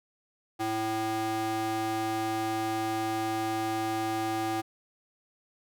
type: ring-modulated tone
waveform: square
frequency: 220 Hz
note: A3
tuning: in tune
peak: -26 dBFS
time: 0.59-4.62 s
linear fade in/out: 20 ms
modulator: 552 Hz
effects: none